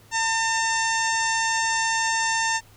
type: harmonic tone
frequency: 902 Hz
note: A5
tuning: 43 cents sharp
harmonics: 1 / 2 / 3 / 4 / 5 / 6 / 7 / 8 / 9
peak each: -25 / -25 / -32 / -36 / -38 / -33 / -32 / -32 / -39 dBFS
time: 0.11-2.61 s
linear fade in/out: 50 ms
effects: added 105 Hz sine -54 dBFS peak until 2.76 s + pink hiss -54 dBFS RMS until 2.76 s